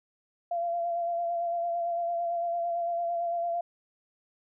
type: tone with vibrato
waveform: sine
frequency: 686 Hz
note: F5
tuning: 31 cents flat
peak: -27 dBFS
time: 0.51-3.61 s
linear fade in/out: 5 ms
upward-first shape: sine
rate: 8.9 Hz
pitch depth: 25 cents each way
effects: none